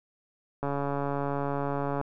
click train, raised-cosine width 1 ms, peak -17 dBFS, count 196, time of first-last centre 0.63-2.013 s, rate 141 Hz, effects none

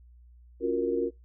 sine chord, Gb major seventh, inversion second, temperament equal, 277.2 / 349.2 / 370 / 466.2 Hz, Db4 / F4 / Gb4 / Bb4, 0 / 0 / 0 / 0 cents, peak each -33 / -30 / -32 / -28 dBFS, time 0.6-1.11 s, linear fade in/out 50 ms, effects noise-tail reverb RT60 0.2 s tail -24 dB re dry + added 60 Hz sine -51 dBFS peak until 1.24 s

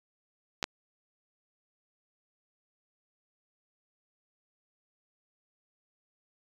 clicks, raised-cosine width 0.2 ms, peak -13 dBFS, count 2, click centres 0.628 / 0.641 s, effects resampled to 22050 Hz

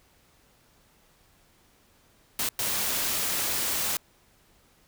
white noise bursts at uneven times, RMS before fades -28 dBFS, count 2, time 2.39-2.49 / 2.59-3.97 s, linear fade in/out 2 ms, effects pink hiss -62 dBFS RMS until 4.87 s

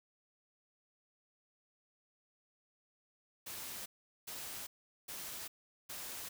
white noise bursts, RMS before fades -45 dBFS, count 4, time 3.46-6.29 s, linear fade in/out 10 ms, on 400 ms, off 410 ms, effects none

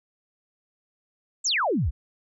sine exponential sweep, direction down, 8050 to 52.8 Hz, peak -21 dBFS, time 1.44-1.91 s, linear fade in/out 20 ms, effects none

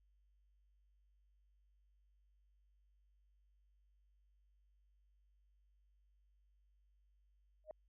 sine tone with exponential growth, 621 Hz, D#5, 3 cents flat, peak -40 dBFS, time 7.64-7.71 s, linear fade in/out 1 ms, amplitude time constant 15 ms, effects tanh soft clip ceiling -37 dBFS + added 50 Hz sine -70 dBFS peak until 7.88 s

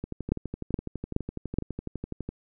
two click trains, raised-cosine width 3 ms, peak -11 / -20 dBFS, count 4 / 28, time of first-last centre 0.32-1.586 / 0.04-2.29 s, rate 2.37 / 12 Hz, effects none

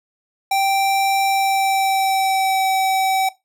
square tone with pitch glide, 782 to 765.5 Hz, G5 to G5, -4 to -41 cents, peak -16 dBFS, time 0.51-3.29 s, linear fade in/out 5 ms, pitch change -37 cents, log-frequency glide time 1.25-2.68 s, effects noise-tail reverb RT60 0.2 s tail -18 dB re dry

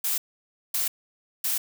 blue noise bursts, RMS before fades -26 dBFS, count 3, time 0.04-1.58 s, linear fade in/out 5 ms, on 140 ms, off 560 ms, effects none

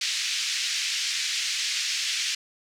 white band-pass noise, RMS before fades -28 dBFS, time 0.01-2.35 s, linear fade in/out 5 ms, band 2000 to 6100 Hz, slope 24 dB/octave, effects none

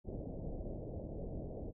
pink low-pass noise, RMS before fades -43 dBFS, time 0.04-1.73 s, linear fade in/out 50 ms, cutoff 660 Hz, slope 48 dB/octave, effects none

